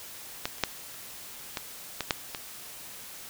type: clicks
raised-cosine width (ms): 0.2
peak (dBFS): -11 / -29 / -6 / -28 / -13 / -12 / -6 / -16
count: 8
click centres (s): 0.455 / 0.583 / 0.637 / 0.943 / 1.572 / 2.007 / 2.108 / 2.348
effects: white hiss -44 dBFS RMS until 3.29 s